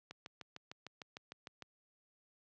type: click train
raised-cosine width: 0.2 ms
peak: -29 dBFS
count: 11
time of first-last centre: 0.11-1.623 s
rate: 6.61 Hz
effects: high-pass 100 Hz 12 dB/octave + low-pass 6000 Hz 12 dB/octave